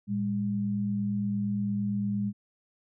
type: tone pair together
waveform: sine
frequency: 113.4 / 202.1 Hz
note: A#2 / G#3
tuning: -47 / -47 cents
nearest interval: minor seventh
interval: 1000 cents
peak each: -34 / -27 dBFS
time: 0.07-2.33 s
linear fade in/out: 50 ms
effects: none